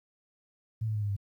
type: tone with pitch steps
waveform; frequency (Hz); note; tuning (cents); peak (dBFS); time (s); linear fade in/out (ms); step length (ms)
sine; 111.2 / 108.22 / 105.32 / 102.5 / 99.76; A2 / A2 / G#2 / G#2 / G2; +19 / -28 / +25 / -22 / +31; -28; 0.81-1.165; 10; 71
effects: 11-bit